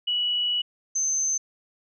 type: tone pair in turn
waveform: sine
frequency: 2937 / 6223 Hz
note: F#7 / G8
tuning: -13 / -14 cents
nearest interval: octave + minor second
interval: 1299 cents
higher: second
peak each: -22 dBFS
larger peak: neither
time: 0.07-0.62 / 0.95-1.38 s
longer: first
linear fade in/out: 10 ms
effects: none